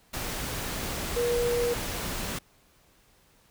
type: tone in noise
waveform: sine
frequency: 479 Hz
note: A#4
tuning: 47 cents sharp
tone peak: -24 dBFS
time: 1.16-1.74 s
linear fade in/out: 10 ms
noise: pink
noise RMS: -33 dBFS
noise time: 0.13-2.39 s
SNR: +6 dB
effects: pink hiss -62 dBFS RMS until 3.5 s